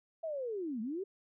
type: linear two-way sweep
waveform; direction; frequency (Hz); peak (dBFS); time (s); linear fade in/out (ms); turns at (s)
sine; down then up; 668 to 207.7 to 406.3; -35; 0.23-1.04; 10; 0.81
effects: none